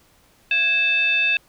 sine tone with frequency modulation, 2627 Hz, E7, 7 cents flat, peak -16 dBFS, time 0.51-1.37 s, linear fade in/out 2 ms, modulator 975 Hz, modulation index 0.64, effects pink hiss -57 dBFS RMS until 1.48 s

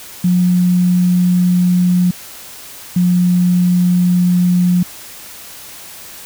sine tone pair in turn, 179.1 / 178.38 Hz, F3 / F3, +44 / +37 cents, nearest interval unison, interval 7 cents, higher first, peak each -9 dBFS, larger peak neither, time 0.24-2.11 / 2.96-4.83 s, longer neither, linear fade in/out 5 ms, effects white hiss -34 dBFS RMS until 6.25 s

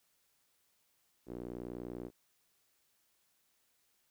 sawtooth tone with band-pass filter, 60.1 Hz, B1, 46 cents flat, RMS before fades -44 dBFS, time 1.26-2.11 s, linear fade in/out 50 ms, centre 350 Hz, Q 2.2, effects white hiss -75 dBFS RMS until 4.1 s

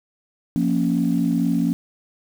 sine chord, Bb minor, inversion second, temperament equal, 174.61 / 233.1 / 277.2 Hz, F3 / Bb3 / Db4, 0 / 0 / 0 cents, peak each -21 dBFS, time 0.56-1.73 s, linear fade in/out 0 ms, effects tanh soft clip ceiling -9 dBFS + 7-bit

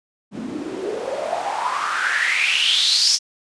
white noise with band-pass filter sweep, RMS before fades -21 dBFS, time 0.31-3.19 s, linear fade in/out 50 ms, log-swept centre 210 to 5600 Hz, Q 6.6, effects resampled to 22050 Hz

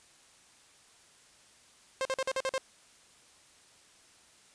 sawtooth tone bursts, 529 Hz, C5, 19 cents sharp, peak -25 dBFS, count 7, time 2.01-2.58 s, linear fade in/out 0 ms, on 42 ms, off 46 ms, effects white hiss -60 dBFS RMS until 4.54 s + resampled to 22050 Hz

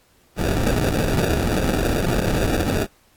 pink noise with sample-and-hold, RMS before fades -20 dBFS, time 0.36-2.87 s, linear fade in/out 50 ms, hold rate 1050 Hz, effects pink hiss -58 dBFS RMS until 3.16 s + AAC 64 kbps

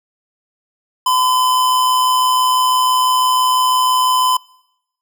square tone with amplitude modulation, 1016 Hz, B5, 49 cents sharp, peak -11 dBFS, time 1.06-4.37 s, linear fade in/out 5 ms, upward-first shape sine, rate 126 Hz, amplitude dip 30%, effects noise-tail reverb RT60 0.9 s tail -26 dB re dry

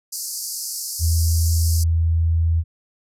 pink band-pass noise, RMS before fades -29 dBFS, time 0.12-1.84 s, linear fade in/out 10 ms, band 4600 to 14000 Hz, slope 96 dB/octave
sine tone, 82.41 Hz, E2, in tune, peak -15 dBFS, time 0.99-2.64 s, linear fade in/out 50 ms
effects none

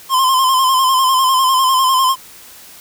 square tone with vibrato, 1045 Hz, C6, 2 cents flat, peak -11 dBFS, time 0.09-2.16 s, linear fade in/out 50 ms, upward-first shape square, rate 10 Hz, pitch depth 40 cents each way, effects white hiss -39 dBFS RMS until 2.8 s

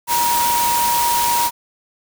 sine tone in noise, 950 Hz, A#5, 33 cents sharp, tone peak -16 dBFS, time 0.07-1.51 s, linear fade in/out 50 ms, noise white, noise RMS -21 dBFS, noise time 0.07-1.51 s, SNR +2 dB, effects none

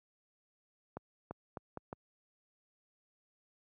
accelerating click train, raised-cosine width 1 ms, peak -27 dBFS, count 5, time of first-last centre 0.97-1.929 s, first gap 340 ms, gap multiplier 0.77, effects high-pass 80 Hz 12 dB/octave

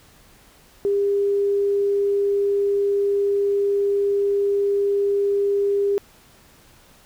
sine tone, 401.7 Hz, G4, 42 cents sharp, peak -17 dBFS, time 0.85-5.98 s, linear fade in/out 0 ms, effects pink hiss -52 dBFS RMS until 7.05 s

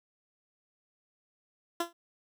15% pulse tone with exponential decay, 341.4 Hz, F4, 39 cents flat, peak -20 dBFS, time 1.8-1.93 s, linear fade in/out 5 ms, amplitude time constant 27 ms, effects none

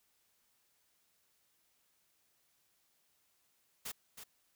white noise with echo, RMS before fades -42 dBFS, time 3.85-3.92 s, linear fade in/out 10 ms, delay 320 ms, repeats 1, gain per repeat -8 dB, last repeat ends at 4.24 s, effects white hiss -75 dBFS RMS until 4.55 s

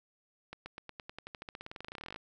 accelerating click train, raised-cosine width 0.3 ms, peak -27 dBFS, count 30, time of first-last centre 0.53-2.161 s, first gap 130 ms, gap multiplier 0.93, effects none

